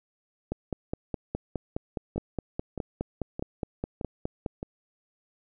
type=two click trains; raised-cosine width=2 ms; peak=-16 / -20 dBFS; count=20 / 5; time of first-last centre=0.52-4.462 / 2.16-4.629 s; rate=4.82 / 1.62 Hz; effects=none